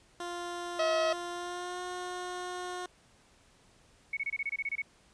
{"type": "tone with pitch glide", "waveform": "15% pulse", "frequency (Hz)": [349.2, 360.3], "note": ["F4", "F#4"], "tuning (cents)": [0, -46], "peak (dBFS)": -30, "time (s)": [0.2, 2.86], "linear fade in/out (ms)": 2, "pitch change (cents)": 54, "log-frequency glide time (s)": [1.31, 1.82]}
{"type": "harmonic tone", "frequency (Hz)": 642, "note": "E5", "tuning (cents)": -46, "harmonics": [1, 2, 3, 4, 5, 6, 7, 8, 9], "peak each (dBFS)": [-27, -35, -40, -42, -41, -48, -45, -48, -48], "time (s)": [0.79, 1.13], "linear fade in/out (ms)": 5}
{"type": "tone bursts", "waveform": "sine", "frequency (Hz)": 2217, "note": "C#7", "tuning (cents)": 0, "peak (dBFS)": -30, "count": 11, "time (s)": [4.13, 4.82], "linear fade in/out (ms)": 5, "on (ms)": 40, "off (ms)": 25}
{"effects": ["pink hiss -63 dBFS RMS until 5.13 s", "resampled to 22050 Hz"]}